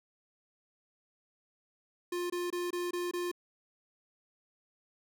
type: tone bursts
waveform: square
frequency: 352.6 Hz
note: F4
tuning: 17 cents sharp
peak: -33 dBFS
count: 6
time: 2.12-3.315 s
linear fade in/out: 5 ms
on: 180 ms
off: 23 ms
effects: none